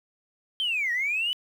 sine linear two-way sweep, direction down then up, 3188 to 1860 to 3026 Hz, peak -23 dBFS, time 0.6-1.33 s, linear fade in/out 0 ms, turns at 0.92 s, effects tanh soft clip ceiling -20 dBFS + 9-bit

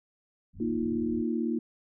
white low-pass noise, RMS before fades -44 dBFS, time 0.53-1.25 s, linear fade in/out 50 ms, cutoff 210 Hz, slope 48 dB/octave
sine chord, Bb suspended fourth, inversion none, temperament equal, 233.1 / 311.1 / 349.2 Hz, Bb3 / Eb4 / F4, 0 / 0 / 0 cents, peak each -29 / -32 / -33 dBFS, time 0.6-1.59 s, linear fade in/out 5 ms
effects none

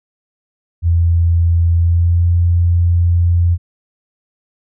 sine tone with pitch glide, 84.6 to 86.43 Hz, E2 to F2, +45 to -17 cents, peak -9 dBFS, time 0.82-3.58 s, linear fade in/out 50 ms, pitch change +38 cents, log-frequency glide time 1.76-2.27 s, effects none

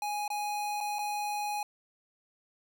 square tone with dropouts, 830.6 Hz, G#5, in tune, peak -32 dBFS, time 0.02-1.63 s, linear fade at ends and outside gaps 2 ms, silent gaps 0.279-0.302 / 0.805-0.809 / 0.986-0.99 s, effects none

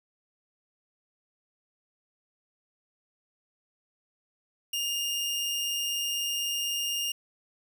sawtooth tone, 2824 Hz, F7, 19 cents sharp, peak -25 dBFS, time 4.73-7.12 s, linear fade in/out 5 ms, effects none

